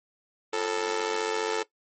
sawtooth tone with amplitude modulation, 440 Hz, A4, in tune, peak -18 dBFS, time 0.53-1.63 s, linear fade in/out 5 ms, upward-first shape sine, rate 94.9 Hz, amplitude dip 85%, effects noise-tail reverb RT60 0.1 s tail -17 dB re dry + MP3 32 kbps

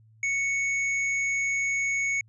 sine tone with tanh clipping, 2217 Hz, C#7, in tune, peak -26 dBFS, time 0.23-2.21 s, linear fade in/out 2 ms, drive 12 dB, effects added 110 Hz sine -54 dBFS peak until 2.28 s + resampled to 22050 Hz

